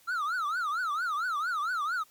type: tone with vibrato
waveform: triangle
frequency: 1316 Hz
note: E6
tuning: 3 cents flat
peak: -26 dBFS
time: 0.07-2.04 s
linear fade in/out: 20 ms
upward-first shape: triangle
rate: 4.4 Hz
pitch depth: 260 cents each way
effects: white hiss -61 dBFS RMS until 2.1 s + MP3 96 kbps